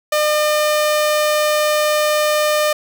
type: tone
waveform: sawtooth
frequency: 604 Hz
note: D5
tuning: 48 cents sharp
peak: -10 dBFS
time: 0.12-2.73 s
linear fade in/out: 5 ms
effects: none